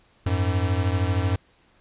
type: beating tone pair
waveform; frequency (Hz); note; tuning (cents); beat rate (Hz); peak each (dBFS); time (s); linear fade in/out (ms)
square; 90.2 / 103.2; F#2 / G#2; -44 / -10; 13; -23 / -26; 0.26-1.36; 5
effects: pink hiss -60 dBFS RMS until 1.8 s + resampled to 8000 Hz